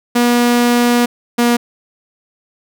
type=tone pair in turn; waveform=sawtooth; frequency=240.9 / 238.8 Hz; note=B3 / A#3; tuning=-43 / +42 cents; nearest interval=unison; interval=15 cents; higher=first; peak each=-6 dBFS; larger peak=neither; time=0.15-1.06 / 1.38-1.57 s; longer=first; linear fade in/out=10 ms; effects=none